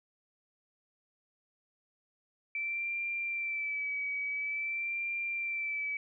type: tone with vibrato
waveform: sine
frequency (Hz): 2324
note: D7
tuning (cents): -19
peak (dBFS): -32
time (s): 2.55-5.97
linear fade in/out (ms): 2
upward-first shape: sine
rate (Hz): 0.48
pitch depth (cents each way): 39
effects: none